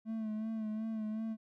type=tone with vibrato; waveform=triangle; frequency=218.8 Hz; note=A3; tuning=9 cents flat; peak=-33 dBFS; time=0.05-1.37 s; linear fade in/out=50 ms; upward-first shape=sine; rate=2.7 Hz; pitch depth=38 cents each way; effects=none